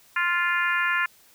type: harmonic tone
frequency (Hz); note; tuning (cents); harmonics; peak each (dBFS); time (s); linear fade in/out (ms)
349.2; F4; 0; 3 / 4 / 5 / 6 / 7 / 8; -29 / -26 / -25 / -31 / -31 / -37; 0.16-1.06; 5
effects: white hiss -56 dBFS RMS until 1.34 s